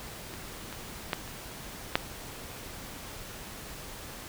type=clicks; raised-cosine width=0.3 ms; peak=-26 / -24 / -11 / -28 / -6 dBFS; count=5; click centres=0.339 / 0.727 / 1.132 / 1.277 / 1.955 s; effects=pink hiss -43 dBFS RMS until 4.28 s